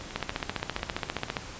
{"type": "two click trains", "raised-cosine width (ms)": 0.3, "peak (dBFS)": [-24, -12], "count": [14, 19], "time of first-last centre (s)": [[0.01, 1.285], [0.16, 1.368]], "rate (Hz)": [10.2, 14.9], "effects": ["pink hiss -42 dBFS RMS until 1.59 s", "resampled to 16000 Hz"]}